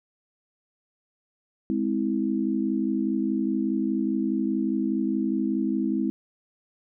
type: chord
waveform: sine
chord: Ab augmented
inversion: none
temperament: just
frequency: 207.7 / 259.6 / 324.5 Hz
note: Ab3 / C4 / E4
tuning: 0 / -13 / -27 cents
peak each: -27 dBFS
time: 1.7-6.1 s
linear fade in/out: 0 ms
effects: none